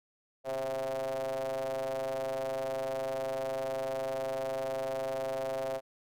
square ring-modulated tone, 65 Hz, C2, 11 cents flat, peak -30 dBFS, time 0.44-5.81 s, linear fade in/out 50 ms, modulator 597 Hz, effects none

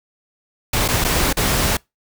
pink noise with dropouts, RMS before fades -18 dBFS, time 0.73-1.77 s, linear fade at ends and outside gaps 5 ms, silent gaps 0.88-0.885 / 1.042-1.046 / 1.329-1.369 s, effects noise-tail reverb RT60 0.2 s tail -25 dB re dry

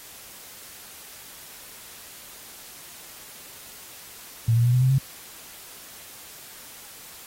sine tone with pitch steps, 114.5 / 118.26 / 122.15 / 126.17 / 130.32 / 134.6 Hz, A#2 / A#2 / B2 / B2 / C3 / C3, -31 / +25 / -19 / +37 / -7 / +49 cents, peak -16 dBFS, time 4.48-4.984 s, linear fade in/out 5 ms, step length 84 ms, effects white hiss -44 dBFS RMS until 7.26 s + AAC 48 kbps

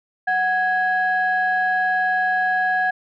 sine tone pair together, 740 / 1661.2 Hz, F#5 / G#6, 0 / 0 cents, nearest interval octave + major second, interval 1400 cents, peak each -19 dBFS, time 0.27-2.91 s, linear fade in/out 10 ms, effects tanh soft clip ceiling -11 dBFS

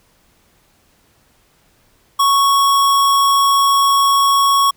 square tone, 1108.7 Hz, C#6, in tune, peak -11 dBFS, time 2.19-4.71 s, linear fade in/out 10 ms, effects pink hiss -56 dBFS RMS until 4.76 s

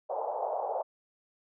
white band-pass noise, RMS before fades -33 dBFS, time 0.09-0.83 s, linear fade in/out 20 ms, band 490 to 870 Hz, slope 48 dB/octave, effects none

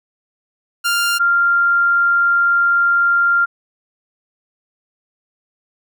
sawtooth / sine tone pair in turn, 1396.9 / 1391.9 Hz, F6 / F6, 0 / -6 cents, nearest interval unison, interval 6 cents, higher first, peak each -11 dBFS, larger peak neither, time 0.84-1.19 / 1.19-3.46 s, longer second, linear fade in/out 20 ms, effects none

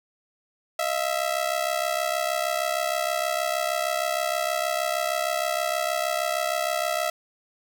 sawtooth ring-modulated tone, 658 Hz, E5, 3 cents flat, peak -17 dBFS, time 0.79-7.1 s, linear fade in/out 0 ms, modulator 33.2 Hz, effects 8-bit

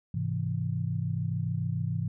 sine chord, Ab augmented, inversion none, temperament equal, 103.83 / 130.81 / 164.81 Hz, Ab2 / C3 / E3, 0 / 0 / 0 cents, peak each -32 dBFS, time 0.14-2.08 s, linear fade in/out 5 ms, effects none

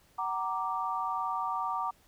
sine chord, Gb augmented, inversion none, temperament equal with one note detuned, 754.2 / 932.3 / 1174.7 Hz, Gb5 / Bb5 / D6, +33 / 0 / 0 cents, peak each -36 / -34 / -33 dBFS, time 0.18-1.91 s, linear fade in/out 10 ms, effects pink hiss -64 dBFS RMS until 2.07 s

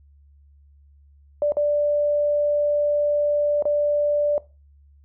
sine tone with dropouts, 587.3 Hz, D5, in tune, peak -17 dBFS, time 1.42-4.38 s, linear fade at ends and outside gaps 1 ms, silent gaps 1.521-1.569 / 3.624-3.654 s, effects noise-tail reverb RT60 0.3 s tail -20 dB re dry + added 71 Hz sine -50 dBFS peak until 5.04 s

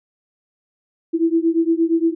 sine beating tone pair, 326.7 / 335.3 Hz, E4 / E4, -15 / +30 cents, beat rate 8.6 Hz, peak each -17 / -18 dBFS, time 1.13-2.15 s, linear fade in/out 20 ms, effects none

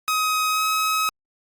sawtooth tone with pitch glide, 1263 to 1276.2 Hz, D#6 to D#6, +26 to +44 cents, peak -16 dBFS, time 0.08-1.09 s, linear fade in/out 0 ms, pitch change +18 cents, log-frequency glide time 0.51-0.63 s, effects Opus 48 kbps

